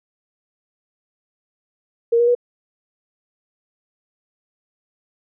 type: tone with pitch steps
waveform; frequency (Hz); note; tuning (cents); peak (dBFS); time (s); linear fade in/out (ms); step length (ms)
sine; 466.2 / 475.7 / 485.4; A#4 / A#4 / B4; 0 / +35 / -30; -12; 2.12-2.351; 10; 77
effects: none